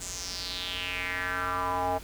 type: tone with band-pass filter sweep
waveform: square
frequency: 90.8 Hz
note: F#2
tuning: 32 cents flat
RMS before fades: -32 dBFS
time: 0-1.99 s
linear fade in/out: 20 ms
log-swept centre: 7600 to 720 Hz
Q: 4.2
effects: added 50 Hz sine -47 dBFS peak until 2.03 s + pink hiss -47 dBFS RMS until 2.03 s